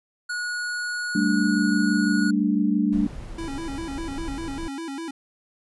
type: tone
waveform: square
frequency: 1454 Hz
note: F#6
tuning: 31 cents flat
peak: -27 dBFS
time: 0.29-2.31 s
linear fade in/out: 10 ms
type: chord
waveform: sine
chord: G suspended second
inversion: none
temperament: equal with one note detuned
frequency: 196 / 222 / 293.7 Hz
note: G3 / A3 / D4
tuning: 0 / +16 / 0 cents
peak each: -23 dBFS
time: 1.15-3.07 s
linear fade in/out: 5 ms
type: noise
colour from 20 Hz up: brown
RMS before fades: -35 dBFS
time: 2.92-4.68 s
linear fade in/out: 10 ms
type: tone with vibrato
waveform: square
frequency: 301.4 Hz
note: D4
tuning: 45 cents sharp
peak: -31 dBFS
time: 3.38-5.11 s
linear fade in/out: 5 ms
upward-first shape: square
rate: 5 Hz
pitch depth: 160 cents each way
effects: resampled to 24000 Hz